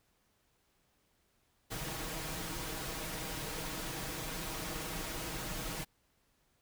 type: noise with comb filter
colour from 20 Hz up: pink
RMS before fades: -40 dBFS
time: 1.7-5.85 s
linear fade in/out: 20 ms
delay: 6.3 ms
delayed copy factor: +0.6
effects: pink hiss -74 dBFS RMS until 6.61 s